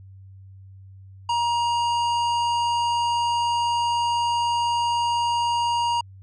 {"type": "tone with hard clipping", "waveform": "sine", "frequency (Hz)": 946, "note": "A#5", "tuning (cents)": 25, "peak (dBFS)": -22, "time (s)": [1.29, 6.01], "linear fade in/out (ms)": 5, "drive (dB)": 13, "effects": ["added 96 Hz sine -42 dBFS peak until 6.22 s", "resampled to 24000 Hz"]}